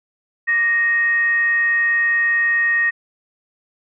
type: tone with frequency modulation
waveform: sine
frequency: 1864.7 Hz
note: A#6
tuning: in tune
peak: -14 dBFS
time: 0.47-2.91 s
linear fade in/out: 20 ms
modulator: 698 Hz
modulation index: 0.23
effects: none